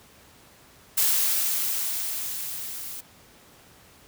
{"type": "noise with level ramp", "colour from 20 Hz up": "blue", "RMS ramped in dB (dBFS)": [-21, -37], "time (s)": [0.97, 3.01], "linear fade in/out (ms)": 10, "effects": ["pink hiss -53 dBFS RMS until 4.07 s", "high-pass 60 Hz 12 dB/octave"]}